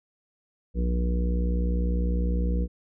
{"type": "harmonic tone", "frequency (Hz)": 60, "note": "B1", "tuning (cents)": -49, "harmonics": [1, 3, 4, 5, 6, 7, 8], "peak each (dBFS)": [-23, -30, -39, -38, -44, -46, -37], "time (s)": [0.74, 2.68], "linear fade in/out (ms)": 50, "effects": []}